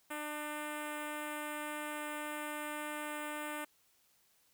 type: tone with notch filter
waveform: 5% pulse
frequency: 299.7 Hz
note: D4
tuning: 35 cents sharp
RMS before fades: -41 dBFS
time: 0.1-3.65 s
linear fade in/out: 10 ms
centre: 4400 Hz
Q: 0.56
effects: white hiss -71 dBFS RMS until 4.53 s